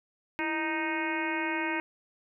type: harmonic tone with a mistuned harmonic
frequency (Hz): 311.1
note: D#4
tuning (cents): 0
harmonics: 1 / 2 / 3 / 4 / 5 / 6 / 7 / 8 / 9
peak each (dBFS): -33 / -41 / -35 / -45 / -37 / -38 / -36 / -38 / -47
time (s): 0.39-1.8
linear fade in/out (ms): 0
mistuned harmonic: 1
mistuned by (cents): +96
effects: none